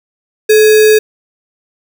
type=tone with sample-and-hold; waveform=sine; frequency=430.8 Hz; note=A4; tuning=37 cents flat; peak=-3 dBFS; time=0.49-0.99 s; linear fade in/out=10 ms; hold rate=2100 Hz; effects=none